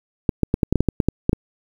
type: clicks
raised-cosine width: 3 ms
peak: -3 dBFS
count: 12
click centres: 0.292 / 0.433 / 0.541 / 0.632 / 0.726 / 0.757 / 0.806 / 0.887 / 1.002 / 1.086 / 1.294 / 1.331 s
effects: 7-bit